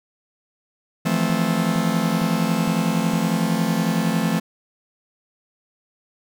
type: chord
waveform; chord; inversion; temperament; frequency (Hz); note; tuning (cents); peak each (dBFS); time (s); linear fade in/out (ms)
45% pulse; F major seventh; third; just; 163.7 / 174.61 / 218.3 / 261.9; E3 / F3 / A3 / C4; -12 / 0 / -13 / +2; -25 / -23 / -23 / -27; 1.05-4.4; 10
type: click train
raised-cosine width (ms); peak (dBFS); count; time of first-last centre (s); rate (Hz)
3; -26; 5; 1.3-3.135; 2.18
effects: none